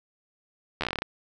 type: slowing click train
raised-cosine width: 0.3 ms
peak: -12 dBFS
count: 11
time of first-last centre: 0.81-1.021 s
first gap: 12 ms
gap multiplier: 1.12
effects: none